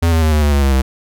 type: tone with pitch steps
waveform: square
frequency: 84 / 81.14 / 78.37 / 75.71 / 73.13 / 70.64 / 68.23 / 65.91 Hz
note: E2 / E2 / D#2 / D#2 / D2 / C#2 / C#2 / C2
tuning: +33 / -27 / +13 / -47 / -7 / +33 / -27 / +13 cents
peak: -11 dBFS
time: 0.02-0.82 s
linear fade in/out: 10 ms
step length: 100 ms
effects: none